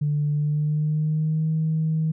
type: tone with pitch glide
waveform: sine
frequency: 147.7 to 158.3 Hz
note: D3 to D#3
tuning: +10 to +30 cents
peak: -19 dBFS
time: 0.01-2.12 s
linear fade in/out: 10 ms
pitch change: +120 cents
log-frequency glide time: 0.33-1.5 s
effects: tanh soft clip ceiling -15 dBFS